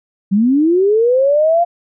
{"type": "linear sweep", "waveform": "sine", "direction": "up", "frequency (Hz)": [186.3, 703], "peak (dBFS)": -9, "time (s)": [0.31, 1.65], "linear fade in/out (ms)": 20, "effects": []}